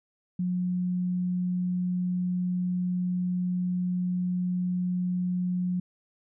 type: tone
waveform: sine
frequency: 180.2 Hz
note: F#3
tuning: 45 cents flat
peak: -25 dBFS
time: 0.39-5.8 s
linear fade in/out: 5 ms
effects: none